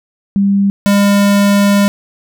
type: tone pair in turn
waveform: sine / square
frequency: 198.6 / 201.6 Hz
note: G3 / G3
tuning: +23 / +49 cents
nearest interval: unison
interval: 26 cents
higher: second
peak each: -8 dBFS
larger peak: neither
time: 0.36-0.7 / 0.86-1.88 s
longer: second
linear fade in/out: 0 ms
effects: none